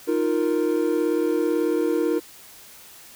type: chord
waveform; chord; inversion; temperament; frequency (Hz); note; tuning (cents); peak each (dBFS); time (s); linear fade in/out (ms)
triangle; Eb suspended second; none; equal; 311.1 / 349.2 / 466.2; Eb4 / F4 / Bb4; 0 / 0 / 0; -22; 0.07-2.2; 20
effects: white hiss -46 dBFS RMS until 3.15 s